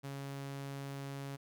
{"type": "tone", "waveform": "sawtooth", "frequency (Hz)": 138.59, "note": "C#3", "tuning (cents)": 0, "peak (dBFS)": -37, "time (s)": [0.03, 1.37], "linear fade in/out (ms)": 20, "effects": []}